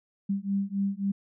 sine beating tone pair, 196 / 199.7 Hz, G3 / G3, 0 / +32 cents, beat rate 3.7 Hz, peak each -29 dBFS, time 0.29-1.12 s, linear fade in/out 10 ms, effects none

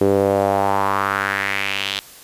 sawtooth tone with band-pass filter sweep, 98.8 Hz, G2, 14 cents sharp, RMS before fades -19 dBFS, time 0.01-1.99 s, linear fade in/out 0 ms, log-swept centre 400 to 3500 Hz, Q 3.1, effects white hiss -42 dBFS RMS until 2.23 s + resampled to 32000 Hz

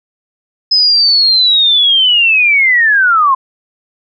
sine linear sweep, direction down, 5110 to 1027 Hz, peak -6 dBFS, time 0.71-3.35 s, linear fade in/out 10 ms, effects none

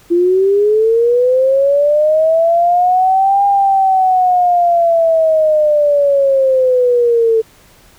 sine linear two-way sweep, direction up then down, 340 to 805 to 442.5 Hz, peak -8 dBFS, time 0.1-7.42 s, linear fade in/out 20 ms, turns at 3.45 s, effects pink hiss -46 dBFS RMS until 7.98 s

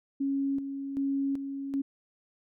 sine tone with tremolo, 275.5 Hz, C#4, 11 cents flat, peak -26 dBFS, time 0.2-1.82 s, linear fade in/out 10 ms, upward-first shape square, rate 1.3 Hz, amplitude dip 55%, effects none

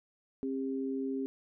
sine tone pair together, 267.9 / 401.4 Hz, C4 / G4, +41 / +41 cents, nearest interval perfect fifth, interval 700 cents, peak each -33 / -37 dBFS, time 0.43-1.26 s, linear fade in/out 0 ms, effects none

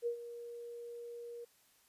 sine tone with ADSR envelope, 473.5 Hz, A#4, 27 cents sharp, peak -31 dBFS, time 0.02-1.45 s, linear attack 45 ms, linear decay 94 ms, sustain -13 dB, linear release 11 ms, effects white hiss -69 dBFS RMS until 1.88 s + resampled to 32000 Hz

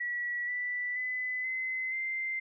sine tone with pitch steps, 1936 / 1972.1 / 2009 / 2046 / 2085 Hz, B6 / B6 / B6 / C7 / C7, -35 / -3 / +29 / -39 / -7 cents, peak -31 dBFS, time 0-2.4 s, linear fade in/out 10 ms, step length 480 ms, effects none

